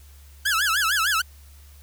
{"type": "tone with vibrato", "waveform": "sawtooth", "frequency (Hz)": 1487, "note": "F#6", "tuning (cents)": 8, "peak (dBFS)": -16, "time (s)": [0.45, 1.22], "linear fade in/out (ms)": 10, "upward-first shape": "sine", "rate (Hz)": 6.6, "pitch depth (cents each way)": 250, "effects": ["added 71 Hz sine -45 dBFS peak until 1.82 s", "white hiss -55 dBFS RMS until 1.82 s"]}